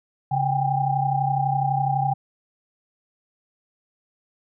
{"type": "tone cluster", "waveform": "sine", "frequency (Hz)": [138.5, 774, 806], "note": ["C#3", "G5", "G5"], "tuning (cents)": [-1, -22, 48], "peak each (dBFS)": -24, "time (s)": [0.31, 2.14], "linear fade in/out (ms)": 10, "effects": []}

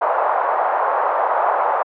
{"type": "band-pass noise", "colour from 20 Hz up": "pink", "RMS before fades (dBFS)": -18, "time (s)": [0.01, 1.83], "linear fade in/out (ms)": 10, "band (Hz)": [630, 1100], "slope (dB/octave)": 24, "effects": ["high-pass 400 Hz 12 dB/octave"]}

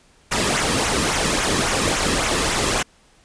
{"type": "noise with flanger", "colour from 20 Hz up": "pink", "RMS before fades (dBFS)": -20, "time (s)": [0.31, 2.83], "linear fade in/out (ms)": 10, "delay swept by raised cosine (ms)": [0.21, 1.41], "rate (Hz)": 3.6, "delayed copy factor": -0.55, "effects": ["pink hiss -55 dBFS RMS until 3.24 s", "resampled to 22050 Hz"]}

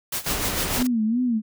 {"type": "noise with tremolo", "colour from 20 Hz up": "white", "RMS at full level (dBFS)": -26, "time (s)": [0.12, 0.87], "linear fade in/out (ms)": 5, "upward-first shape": "sine", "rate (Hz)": 6.7, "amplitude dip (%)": 85}
{"type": "noise", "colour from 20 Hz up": "pink", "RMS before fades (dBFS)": -27, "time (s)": [0.26, 0.83], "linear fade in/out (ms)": 5}
{"type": "tone with vibrato", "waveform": "sine", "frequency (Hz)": 233.1, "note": "A#3", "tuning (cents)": 0, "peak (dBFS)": -19, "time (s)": [0.76, 1.42], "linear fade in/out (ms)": 50, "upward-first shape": "sine", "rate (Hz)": 2.7, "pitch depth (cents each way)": 140}
{"effects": []}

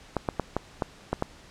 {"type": "clicks", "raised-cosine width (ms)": 1, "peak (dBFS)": -11, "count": 7, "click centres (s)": [0.167, 0.288, 0.397, 0.566, 0.822, 1.13, 1.224], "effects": ["pink hiss -51 dBFS RMS until 1.5 s", "low-pass 7000 Hz 12 dB/octave"]}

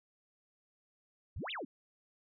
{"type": "exponential two-way sweep", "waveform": "sine", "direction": "up then down", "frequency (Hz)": [54.9, 3883, 222.5], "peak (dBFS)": -38, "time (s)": [1.36, 1.65], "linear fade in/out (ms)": 5, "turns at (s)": 1.51, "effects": []}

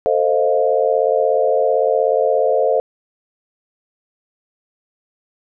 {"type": "chord", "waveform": "sine", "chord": "F dominant seventh", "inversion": "first", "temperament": "equal with one note detuned", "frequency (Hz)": [446.1, 523.3, 622.3, 698.5], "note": ["A4", "C5", "Eb5", "F5"], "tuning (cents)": [24, 0, 0, 0], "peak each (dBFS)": [-18, -17, -19, -21], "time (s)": [0.06, 2.8], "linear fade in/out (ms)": 0, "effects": []}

